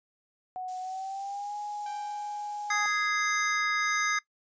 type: tone with pitch glide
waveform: sine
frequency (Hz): 740 to 830.6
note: F#5 to G#5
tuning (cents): 0 to 0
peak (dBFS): -33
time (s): 0.56-2.86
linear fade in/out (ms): 0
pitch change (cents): +200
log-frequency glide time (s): 0.8-1.56
type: noise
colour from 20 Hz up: violet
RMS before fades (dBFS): -43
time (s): 0.68-3.09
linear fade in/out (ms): 5
type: tone with exponential decay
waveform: sawtooth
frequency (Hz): 784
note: G5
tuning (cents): 0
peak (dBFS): -39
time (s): 1.86-3.57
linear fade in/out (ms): 2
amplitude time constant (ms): 370
type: chord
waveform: square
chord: Ab major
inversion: second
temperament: just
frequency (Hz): 1245.9 / 1661.2 / 2077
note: Eb6 / Ab6 / C7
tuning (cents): +2 / 0 / -13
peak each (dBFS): -31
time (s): 2.7-4.19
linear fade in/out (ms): 5
effects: noise-tail reverb RT60 0.1 s tail -21 dB re dry + resampled to 16000 Hz